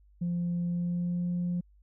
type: tone with pitch glide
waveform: sine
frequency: 173.8 to 176.12 Hz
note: F3 to F3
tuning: -8 to +15 cents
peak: -26 dBFS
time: 0.21-1.61 s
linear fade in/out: 10 ms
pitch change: +23 cents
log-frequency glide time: 0.66-1.28 s
effects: tanh soft clip ceiling -25 dBFS + added 50 Hz sine -57 dBFS peak until 1.82 s